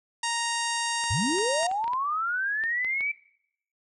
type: harmonic tone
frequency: 932.3 Hz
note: A#5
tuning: in tune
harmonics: 1 / 2 / 3 / 4 / 5 / 6 / 7 / 8 / 9 / 10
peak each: -30 / -33 / -35 / -36 / -37 / -38 / -38 / -39 / -40 / -40 dBFS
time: 0.23-1.67 s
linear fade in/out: 5 ms
type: clicks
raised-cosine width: 0.3 ms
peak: -25 dBFS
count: 10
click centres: 1.039 / 1.385 / 1.631 / 1.714 / 1.842 / 1.879 / 1.934 / 2.638 / 2.847 / 3.008 s
type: linear sweep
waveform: sine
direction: up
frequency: 73.8 to 2336 Hz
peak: -25 dBFS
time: 1.1-3.12 s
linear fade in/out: 10 ms
effects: noise-tail reverb RT60 0.7 s tail -21 dB re dry